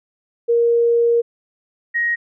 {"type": "tone pair in turn", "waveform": "sine", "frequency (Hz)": [469.2, 1882.2], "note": ["A#4", "A#6"], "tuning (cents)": [11, 16], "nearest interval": "2 octaves", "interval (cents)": 2405, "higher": "second", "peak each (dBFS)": [-12, -16], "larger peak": "first", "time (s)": [[0.48, 1.22], [1.94, 2.16]], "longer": "first", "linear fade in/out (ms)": 20, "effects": []}